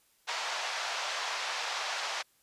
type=band-pass noise; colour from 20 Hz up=pink; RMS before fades=-35 dBFS; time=0.27-2.23 s; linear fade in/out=20 ms; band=700 to 6000 Hz; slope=24 dB/octave; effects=white hiss -68 dBFS RMS until 2.42 s + resampled to 32000 Hz